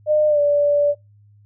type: tone with pitch glide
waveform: sine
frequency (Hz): 607 to 580.9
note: D#5 to D5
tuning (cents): -43 to -19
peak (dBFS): -13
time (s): 0.06-0.95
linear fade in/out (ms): 50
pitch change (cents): -76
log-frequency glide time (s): 0.28-0.4
effects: noise-tail reverb RT60 0.2 s tail -22 dB re dry + added 103 Hz sine -48 dBFS peak until 1.45 s